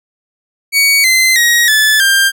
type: tone with pitch steps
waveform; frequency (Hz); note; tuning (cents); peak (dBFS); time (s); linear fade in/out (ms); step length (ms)
sawtooth; 2250 / 2063 / 1892 / 1735 / 1591; C#7 / C7 / A#6 / A6 / G6; +25 / -25 / +25 / -25 / +25; -4; 0.72-2.32; 50; 320
effects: none